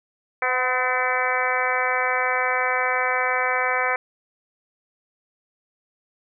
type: harmonic tone with a mistuned harmonic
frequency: 254.3 Hz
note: C4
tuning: 49 cents flat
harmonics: 2 / 3 / 4 / 5 / 6 / 7 / 8 / 9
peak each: -28 / -28 / -28 / -28 / -28 / -28 / -28 / -28 dBFS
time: 0.42-3.96 s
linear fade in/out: 2 ms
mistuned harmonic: 3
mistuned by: -27 cents
effects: none